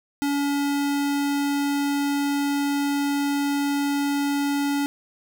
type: tone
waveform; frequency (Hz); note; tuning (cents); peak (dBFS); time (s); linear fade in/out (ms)
square; 284.1; C#4; +43; -22; 0.22-4.86; 0
effects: none